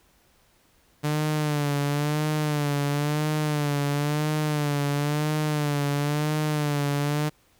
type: tone with vibrato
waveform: sawtooth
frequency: 148 Hz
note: D3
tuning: 14 cents sharp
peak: -19 dBFS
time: 1.03-7.3 s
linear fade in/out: 20 ms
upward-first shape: sine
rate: 0.98 Hz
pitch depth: 59 cents each way
effects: pink hiss -62 dBFS RMS until 7.59 s